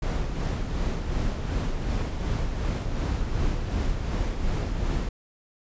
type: noise with tremolo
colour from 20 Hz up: brown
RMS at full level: -25 dBFS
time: 0.02-5.09 s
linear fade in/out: 5 ms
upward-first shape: sine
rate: 2.7 Hz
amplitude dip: 40%
effects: resampled to 16000 Hz